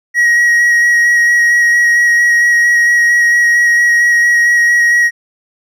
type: tone with vibrato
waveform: triangle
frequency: 1900 Hz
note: A#6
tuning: 33 cents sharp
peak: -5 dBFS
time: 0.14-5.11 s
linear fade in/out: 50 ms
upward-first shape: square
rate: 4.4 Hz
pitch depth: 10 cents each way
effects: none